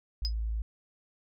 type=tone; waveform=sine; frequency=55 Hz; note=A1; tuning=in tune; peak=-29 dBFS; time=0.22-0.62 s; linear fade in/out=0 ms
type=tone with exponential decay; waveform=sine; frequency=5030 Hz; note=D#8; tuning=18 cents sharp; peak=-26 dBFS; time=0.25-0.33 s; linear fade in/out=0 ms; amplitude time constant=17 ms
effects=none